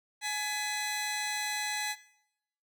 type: tone pair together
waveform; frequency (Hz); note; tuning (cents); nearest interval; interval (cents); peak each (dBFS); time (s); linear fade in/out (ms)
15% pulse; 842 / 2003; G#5 / B6; +24 / +24; octave + minor third; 1500; -28; 0.21-1.96; 50
effects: noise-tail reverb RT60 0.8 s tail -19 dB re dry